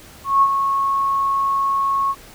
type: tone with ADSR envelope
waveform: sine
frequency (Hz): 1098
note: C#6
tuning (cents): -17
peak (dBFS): -9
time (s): 0.24-2.15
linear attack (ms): 180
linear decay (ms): 54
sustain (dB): -7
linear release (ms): 47
effects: pink hiss -43 dBFS RMS until 2.34 s